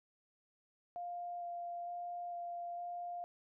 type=tone with vibrato; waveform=sine; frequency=698.5 Hz; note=F5; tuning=in tune; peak=-40 dBFS; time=0.96-3.24 s; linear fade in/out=0 ms; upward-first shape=square; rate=1.1 Hz; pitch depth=8 cents each way; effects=none